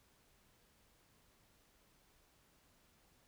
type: silence
effects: pink hiss -71 dBFS RMS until 3.27 s